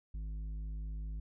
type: tone with tanh clipping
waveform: sine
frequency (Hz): 52.4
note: G#1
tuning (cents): +16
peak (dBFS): -39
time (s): 0.14-1.2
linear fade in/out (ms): 5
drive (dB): 8
effects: none

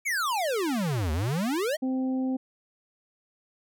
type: exponential two-way sweep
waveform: square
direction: down then up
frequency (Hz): 2336 to 73.42 to 659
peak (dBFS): -26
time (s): 0.05-1.77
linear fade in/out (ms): 20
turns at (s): 1.12
type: harmonic tone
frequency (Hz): 260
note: C4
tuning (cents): -11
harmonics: 1 / 2 / 3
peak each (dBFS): -25 / -38 / -42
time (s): 1.82-2.37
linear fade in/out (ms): 10
effects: none

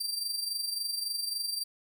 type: tone with amplitude modulation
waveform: sawtooth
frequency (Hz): 4699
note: D8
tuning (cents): 0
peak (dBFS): -26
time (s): 0-1.64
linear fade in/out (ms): 10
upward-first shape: sine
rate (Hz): 23.6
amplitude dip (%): 60
effects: none

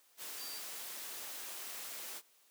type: tone in noise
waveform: sine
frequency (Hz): 4678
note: D8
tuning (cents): -8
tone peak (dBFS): -47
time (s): 0.36-0.62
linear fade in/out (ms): 50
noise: white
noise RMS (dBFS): -45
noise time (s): 0.17-2.22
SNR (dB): -5
effects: white hiss -68 dBFS RMS until 2.5 s + high-pass 300 Hz 12 dB/octave

